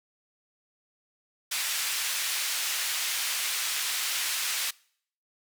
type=band-pass noise; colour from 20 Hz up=pink; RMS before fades=-30 dBFS; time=1.51-4.71 s; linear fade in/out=10 ms; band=2100 to 15000 Hz; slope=12 dB/octave; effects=noise-tail reverb RT60 0.6 s tail -24 dB re dry